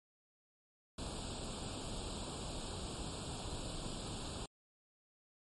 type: noise with comb filter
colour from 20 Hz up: pink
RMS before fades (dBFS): -43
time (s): 0.98-4.46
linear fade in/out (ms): 5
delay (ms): 0.25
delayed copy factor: +1
effects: MP3 48 kbps